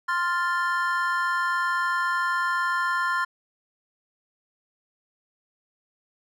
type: chord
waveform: triangle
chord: F major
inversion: second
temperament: equal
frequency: 1046.5 / 1396.9 / 1760 Hz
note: C6 / F6 / A6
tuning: 0 / 0 / 0 cents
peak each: -24 / -25 / -27 dBFS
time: 0.08-3.25 s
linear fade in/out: 10 ms
effects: none